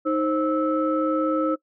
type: tone cluster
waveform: sine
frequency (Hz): 311.9 / 529 / 1307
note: D#4 / C5 / E6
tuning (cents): +4 / +19 / -15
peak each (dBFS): -22 / -24 / -26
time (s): 0.05-1.56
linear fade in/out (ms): 20
effects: noise-tail reverb RT60 0.1 s tail -21 dB re dry + tanh soft clip ceiling -11 dBFS